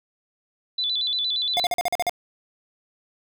sine tone with vibrato, 3720 Hz, A#7, 4 cents flat, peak -22 dBFS, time 0.78-1.67 s, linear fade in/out 5 ms, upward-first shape square, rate 8.6 Hz, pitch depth 120 cents each way
square tone bursts, 710 Hz, F5, 28 cents sharp, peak -21 dBFS, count 8, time 1.57-2.095 s, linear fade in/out 0 ms, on 28 ms, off 43 ms
effects none

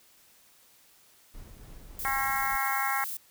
brown noise with tremolo, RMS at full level -45 dBFS, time 1.34-2.56 s, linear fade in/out 5 ms, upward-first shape sine, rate 3.5 Hz, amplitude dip 30%
violet noise, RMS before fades -36 dBFS, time 1.99-3.17 s, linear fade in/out 2 ms
harmonic tone, 270 Hz, C#4, 45 cents flat, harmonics 3 / 4 / 5 / 6 / 7 / 8, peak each -32 / -33 / -34 / -35 / -35 / -36 dBFS, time 2.05-3.04 s, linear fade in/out 0 ms
clicks, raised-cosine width 0.5 ms, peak -30 dBFS, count 2, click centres 2.08 / 2.083 s
effects white hiss -60 dBFS RMS until 3.3 s

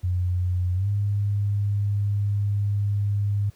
sine tone with pitch glide, 90.2 to 101.83 Hz, F#2 to G#2, -44 to -34 cents, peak -20 dBFS, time 0.03-3.5 s, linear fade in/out 10 ms, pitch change +210 cents, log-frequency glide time 0.74-0.88 s, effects pink hiss -59 dBFS RMS until 3.55 s + high-pass 60 Hz 12 dB/octave

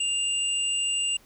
sine tone pair together, 2802 / 7925 Hz, F7 / B8, +5 / +5 cents, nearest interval octave + tritone, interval 1800 cents, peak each -25 / -29 dBFS, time 0-1.17 s, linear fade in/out 5 ms, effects pink hiss -57 dBFS RMS until 1.25 s

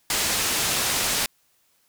white low-pass noise, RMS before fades -24 dBFS, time 0.1-1.26 s, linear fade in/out 2 ms, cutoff 9200 Hz, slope 12 dB/octave, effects white hiss -65 dBFS RMS until 1.88 s

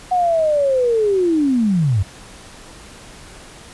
sine linear sweep, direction down, 740 to 87.2 Hz, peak -13 dBFS, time 0.11-2.03 s, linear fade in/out 10 ms, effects pink hiss -40 dBFS RMS until 3.73 s + resampled to 24000 Hz

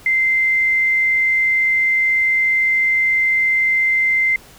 sine tone, 2081 Hz, C7, 10 cents flat, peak -13 dBFS, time 0.06-4.36 s, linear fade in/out 2 ms, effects pink hiss -44 dBFS RMS until 4.58 s

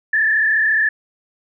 sine tone with frequency modulation, 1751 Hz, A6, 9 cents flat, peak -13 dBFS, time 0.13-0.89 s, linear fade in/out 5 ms, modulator 34.1 Hz, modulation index 1.6, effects none

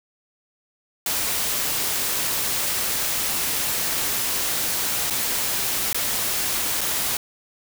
white noise with dropouts, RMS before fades -24 dBFS, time 1.06-7.17 s, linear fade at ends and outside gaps 2 ms, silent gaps 5.101-5.106 / 5.93-5.945 / 6.809-6.813 s, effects none

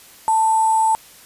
sine tone with sample-and-hold, 885 Hz, A5, 10 cents sharp, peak -13 dBFS, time 0.28-0.95 s, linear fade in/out 0 ms, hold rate 8820 Hz, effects white hiss -45 dBFS RMS until 1.25 s + resampled to 32000 Hz

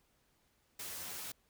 white noise with comb filter, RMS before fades -44 dBFS, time 0.79-1.32 s, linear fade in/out 5 ms, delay 11 ms, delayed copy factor +0.7, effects pink hiss -74 dBFS RMS until 1.49 s

